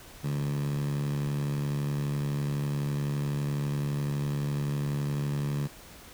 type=tone with high-pass filter; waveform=10% pulse; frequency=71.9 Hz; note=D2; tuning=36 cents flat; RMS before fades=-30 dBFS; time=0.23-5.68 s; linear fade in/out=20 ms; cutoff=150 Hz; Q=6.3; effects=pink hiss -49 dBFS RMS until 6.13 s